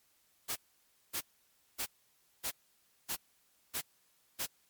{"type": "noise bursts", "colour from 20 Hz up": "white", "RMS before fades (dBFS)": -36, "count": 7, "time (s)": [0.48, 4.467], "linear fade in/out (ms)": 20, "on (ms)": 81, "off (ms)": 570, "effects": ["white hiss -71 dBFS RMS until 4.69 s", "MP3 96 kbps"]}